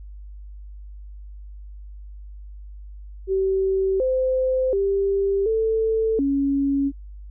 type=tone with pitch steps; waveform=sine; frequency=383.7 / 517 / 394.3 / 443.7 / 277.8 Hz; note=G4 / C5 / G4 / A4 / C#4; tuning=-37 / -21 / +10 / +14 / +4 cents; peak=-18 dBFS; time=3.27-6.92 s; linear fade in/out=50 ms; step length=730 ms; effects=added 50 Hz sine -36 dBFS peak until 7.3 s